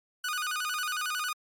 sawtooth tone with vibrato, 1349 Hz, E6, 40 cents sharp, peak -26 dBFS, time 0.24-1.33 s, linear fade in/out 5 ms, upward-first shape square, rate 11 Hz, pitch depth 160 cents each way, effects MP3 64 kbps

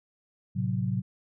sine chord, F# diminished, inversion first, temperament equal, 110 / 130.81 / 185 Hz, A2 / C3 / F#3, 0 / 0 / 0 cents, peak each -30 dBFS, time 0.55-1.02 s, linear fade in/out 20 ms, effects none

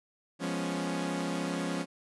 sawtooth chord, C# dominant seventh, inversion first, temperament equal, 174.61 / 207.7 / 246.9 / 277.2 Hz, E#3 / G#3 / B3 / C#4, 0 / 0 / 0 / 0 cents, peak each -31 / -35 / -36 / -31 dBFS, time 0.39-1.86 s, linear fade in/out 50 ms, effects resampled to 24000 Hz

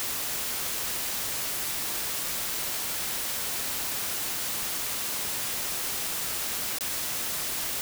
white noise with dropouts, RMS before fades -31 dBFS, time 0-7.81 s, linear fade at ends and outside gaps 0 ms, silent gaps 6.785-6.808 s, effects none

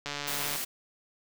click train, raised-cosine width 0.2 ms, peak -17 dBFS, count 73, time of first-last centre 0.06-0.56 s, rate 144 Hz
white high-pass noise, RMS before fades -34 dBFS, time 0.27-0.65 s, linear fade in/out 10 ms, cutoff 110 Hz, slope 24 dB/octave
effects none

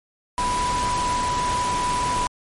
sine tone in noise, 987.8 Hz, B5, in tune, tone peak -21 dBFS, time 0.38-2.27 s, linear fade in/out 0 ms, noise pink, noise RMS -28 dBFS, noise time 0.38-2.27 s, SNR +4 dB, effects MP3 48 kbps

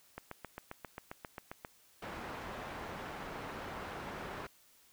click train, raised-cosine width 0.5 ms, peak -27 dBFS, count 12, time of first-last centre 0.18-1.649 s, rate 7.49 Hz
white low-pass noise, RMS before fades -44 dBFS, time 2.02-4.47 s, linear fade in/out 5 ms, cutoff 1300 Hz, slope 12 dB/octave
effects white hiss -65 dBFS RMS until 4.92 s

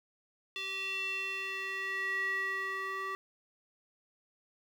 square tone with band-pass filter sweep, 385.9 Hz, G4, 27 cents flat, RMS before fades -36 dBFS, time 0.56-3.15 s, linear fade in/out 0 ms, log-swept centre 3100 to 1500 Hz, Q 5.8, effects 10-bit

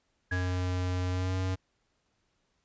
sine tone with exponential decay, 1663 Hz, G#6, 2 cents sharp, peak -30 dBFS, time 0.31-0.72 s, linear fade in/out 5 ms, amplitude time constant 87 ms
square tone with pitch glide, 91 to 93.29 Hz, F#2 to F#2, -28 to +15 cents, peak -29 dBFS, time 0.31-1.56 s, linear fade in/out 20 ms, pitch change +43 cents, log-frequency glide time 1.1-1.36 s
effects pink hiss -75 dBFS RMS until 2.64 s + resampled to 16000 Hz

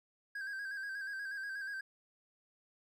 triangle tone with vibrato, 1600 Hz, G6, 35 cents sharp, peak -37 dBFS, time 0.35-1.81 s, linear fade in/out 5 ms, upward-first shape square, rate 8.3 Hz, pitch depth 47 cents each way, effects none

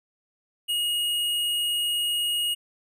square tone, 2876 Hz, F#7, 50 cents flat, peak -24 dBFS, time 0.68-2.55 s, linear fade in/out 20 ms, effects none

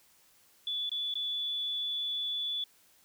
sine tone with dropouts, 3449 Hz, A7, 35 cents flat, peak -31 dBFS, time 0.67-2.64 s, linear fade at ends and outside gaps 2 ms, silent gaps 0.894-0.916 / 1.14-1.154 s, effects white hiss -64 dBFS RMS until 3.04 s

